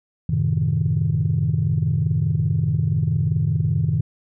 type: chord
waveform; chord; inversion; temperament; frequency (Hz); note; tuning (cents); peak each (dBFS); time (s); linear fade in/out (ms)
sine; F# diminished seventh; none; equal; 92.5 / 110 / 130.81 / 155.56; F#2 / A2 / C3 / Eb3; 0 / 0 / 0 / 0; -24 / -23 / -23 / -20; 0.29-4.01; 5
effects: tanh soft clip ceiling -10 dBFS